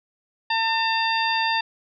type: harmonic tone with a mistuned harmonic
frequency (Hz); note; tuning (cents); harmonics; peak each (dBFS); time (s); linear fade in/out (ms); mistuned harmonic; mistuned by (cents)
901; A5; +41; 1 / 2 / 3 / 4 / 5; -23 / -26 / -28 / -29 / -30; 0.5-1.61; 5; 5; +82
effects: none